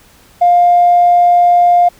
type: tone with tanh clipping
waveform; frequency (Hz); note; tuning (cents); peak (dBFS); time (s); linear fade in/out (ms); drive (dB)
triangle; 704; F5; +14; -5; 0.41-1.89; 10; 4
effects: pink hiss -45 dBFS RMS until 1.99 s